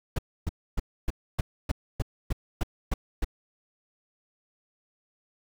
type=noise bursts; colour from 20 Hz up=brown; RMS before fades=-25 dBFS; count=11; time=0.16-3.246 s; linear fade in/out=5 ms; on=26 ms; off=280 ms; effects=none